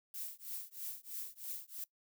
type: noise with tremolo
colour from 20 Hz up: violet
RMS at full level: -41 dBFS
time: 0.14-1.84 s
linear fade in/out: 2 ms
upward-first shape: triangle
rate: 3.1 Hz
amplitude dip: 100%
effects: noise-tail reverb RT60 0.1 s tail -21 dB re dry